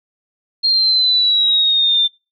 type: exponential sweep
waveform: sine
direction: down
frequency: 4234 to 3567 Hz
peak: -11 dBFS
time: 0.63-2.08 s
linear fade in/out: 20 ms
effects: noise-tail reverb RT60 0.3 s tail -26 dB re dry